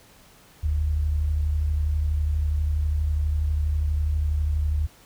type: tone pair together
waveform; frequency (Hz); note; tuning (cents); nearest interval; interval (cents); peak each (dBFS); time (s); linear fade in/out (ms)
sine; 43.44 / 75.7; F1 / D#2; -8 / -47; minor seventh; 961; -29 / -21; 0.63-4.87; 10
effects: pink hiss -53 dBFS RMS until 5.05 s